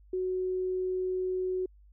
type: tone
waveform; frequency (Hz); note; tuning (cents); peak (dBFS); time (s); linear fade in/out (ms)
sine; 370; F#4; 0; -28; 0.13-1.66; 5
effects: added 50 Hz sine -54 dBFS peak until 1.92 s